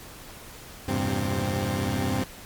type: tone cluster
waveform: 20% pulse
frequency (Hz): 82.9 / 98.9 / 118.7 / 130.4 / 261.4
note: E2 / G2 / A#2 / C3 / C4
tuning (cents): +10 / +16 / +32 / -5 / -1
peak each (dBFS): -29 / -23 / -29 / -27 / -26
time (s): 0.88-2.24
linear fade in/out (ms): 5
effects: pink hiss -44 dBFS RMS until 2.45 s + MP3 96 kbps